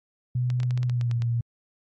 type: tone with pitch glide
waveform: sine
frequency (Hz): 124.2 to 117.91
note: B2 to A#2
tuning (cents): +10 to +20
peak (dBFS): -22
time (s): 0.35-1.41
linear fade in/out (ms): 5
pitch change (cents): -90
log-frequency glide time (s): 0.84-1.16
type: clicks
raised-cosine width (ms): 0.2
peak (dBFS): -22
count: 10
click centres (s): 0.502 / 0.602 / 0.632 / 0.708 / 0.776 / 0.831 / 0.897 / 1.012 / 1.113 / 1.221
effects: AAC 48 kbps